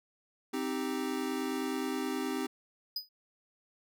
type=chord; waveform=square; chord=C minor; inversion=none; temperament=equal; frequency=261.6 / 311.1 / 392 Hz; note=C4 / Eb4 / G4; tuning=0 / 0 / 0 cents; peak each=-36 / -38 / -38 dBFS; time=0.53-2.47 s; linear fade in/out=10 ms
type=tone with exponential decay; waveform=square; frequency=4978 Hz; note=D#8; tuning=in tune; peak=-30 dBFS; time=2.96-3.09 s; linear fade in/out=5 ms; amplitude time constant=27 ms
effects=none